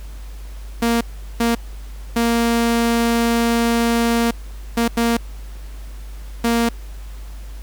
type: tone bursts at uneven times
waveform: sawtooth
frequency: 233.1 Hz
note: A#3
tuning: in tune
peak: -11 dBFS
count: 6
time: 0.82-1.01 / 1.4-1.55 / 2.16-4.31 / 4.77-4.88 / 4.97-5.17 / 6.44-6.69 s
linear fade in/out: 5 ms
effects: added 50 Hz sine -30 dBFS peak until 7.62 s + pink hiss -46 dBFS RMS until 7.62 s